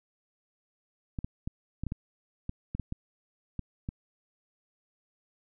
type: clicks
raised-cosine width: 5 ms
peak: -21 dBFS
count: 12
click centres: 1.188 / 1.245 / 1.475 / 1.836 / 1.867 / 1.921 / 2.494 / 2.75 / 2.797 / 2.924 / 3.593 / 3.889 s
effects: none